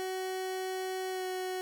30% pulse tone with pitch glide, 374.7 to 370.6 Hz, F#4 to F#4, +22 to +3 cents, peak -31 dBFS, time 0-1.61 s, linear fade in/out 0 ms, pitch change -19 cents, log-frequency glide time 1.09-1.25 s, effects none

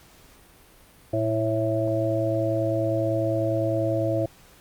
harmonic tone with a mistuned harmonic, 110 Hz, A2, in tune, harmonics 1 / 3 / 5 / 6, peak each -27 / -27 / -27 / -27 dBFS, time 1.13-4.26 s, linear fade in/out 5 ms, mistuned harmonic 1, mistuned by +49 cents, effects pink hiss -53 dBFS RMS until 4.6 s + Opus 48 kbps

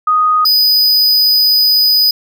sine / square tone pair in turn, 1244.5 / 4978 Hz, D#6 / D#8, 0 / 0 cents, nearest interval 2 octaves, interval 2400 cents, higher second, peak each -8 dBFS, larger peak neither, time 0.07-0.45 / 0.45-2.11 s, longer second, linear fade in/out 5 ms, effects none

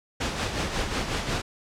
pink noise with tremolo, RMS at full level -26 dBFS, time 0.2-1.42 s, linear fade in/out 10 ms, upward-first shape sine, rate 5.5 Hz, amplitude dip 50%, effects low-pass 6000 Hz 12 dB/octave

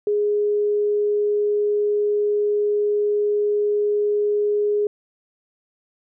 sine tone, 415.1 Hz, G#4, 1 cent flat, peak -17 dBFS, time 0.07-4.87 s, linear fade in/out 2 ms, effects none

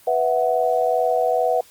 sine chord, B suspended fourth, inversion none, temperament just, 493.9 / 658.5 / 740.8 Hz, B4 / E5 / F#5, 0 / -2 / +2 cents, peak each -21 dBFS, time 0.07-1.61 s, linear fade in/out 5 ms, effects white hiss -50 dBFS RMS until 1.7 s + Opus 24 kbps

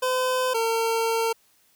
25% pulse tone pair in turn, 510 / 454.4 Hz, C5 / A#4, -44 / -44 cents, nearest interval major second, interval 200 cents, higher first, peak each -18 dBFS, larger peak neither, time 0.02-0.54 / 0.54-1.33 s, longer second, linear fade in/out 10 ms, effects white hiss -62 dBFS RMS until 1.75 s

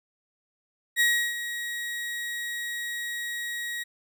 35% pulse tone with ADSR envelope, 1900 Hz, A#6, 33 cents sharp, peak -17 dBFS, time 0.96-3.84 s, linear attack 45 ms, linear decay 330 ms, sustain -12 dB, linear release 16 ms, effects none

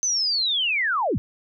sine linear sweep, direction down, 6210 to 64.9 Hz, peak -20 dBFS, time 0.03-1.18 s, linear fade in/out 0 ms, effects none

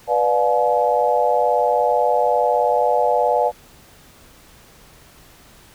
sine chord, B diminished seventh, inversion none, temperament just, 493.9 / 592.7 / 711.2 / 853.4 Hz, B4 / D5 / F5 / Ab5, 0 / +16 / +31 / +47 cents, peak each -20 dBFS, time 0.07-3.52 s, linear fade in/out 50 ms, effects pink hiss -48 dBFS RMS until 5.74 s

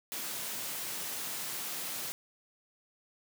white high-pass noise, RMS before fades -38 dBFS, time 0.12-2.12 s, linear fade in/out 0 ms, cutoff 110 Hz, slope 48 dB/octave, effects none

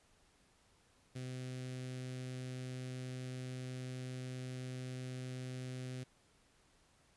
sawtooth tone with notch filter, 127.8 Hz, C3, 40 cents flat, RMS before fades -44 dBFS, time 1.15-6.04 s, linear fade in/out 10 ms, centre 970 Hz, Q 0.76, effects pink hiss -70 dBFS RMS until 7.16 s + resampled to 24000 Hz

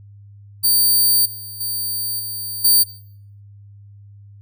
5% pulse tone with level steps, 4600 Hz, D8, 37 cents flat, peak -6 / -25 / -15 / -19 / -4 dBFS, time 0.63-2.84 s, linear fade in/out 20 ms, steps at 1.25 / 1.6 / 2.19 / 2.64 s, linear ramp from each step 10 ms, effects noise-tail reverb RT60 0.6 s tail -18 dB re dry + added 101 Hz sine -40 dBFS peak until 4.41 s

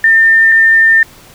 sine tone pair in turn, 1803 / 1803 Hz, A6 / A6, +42 / +42 cents, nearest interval unison, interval 0 cents, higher neither, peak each -4 dBFS, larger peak neither, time 0.04-0.52 / 0.52-1.03 s, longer second, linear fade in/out 2 ms, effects pink hiss -39 dBFS RMS until 1.34 s

